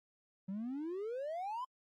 triangle exponential sweep, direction up, 185 to 1047 Hz, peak -35 dBFS, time 0.48-1.65 s, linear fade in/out 10 ms, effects tanh soft clip ceiling -32 dBFS + AAC 48 kbps

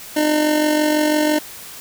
25% pulse tone with amplitude modulation, 303.4 Hz, D#4, 44 cents flat, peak -9 dBFS, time 0.16-1.39 s, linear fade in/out 10 ms, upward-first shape sine, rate 46 Hz, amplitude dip 45%, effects white hiss -36 dBFS RMS until 1.8 s

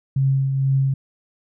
sine tone with tremolo, 135.3 Hz, C#3, 42 cents flat, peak -14 dBFS, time 0.16-0.94 s, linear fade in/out 5 ms, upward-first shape triangle, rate 2.1 Hz, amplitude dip 45%, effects none

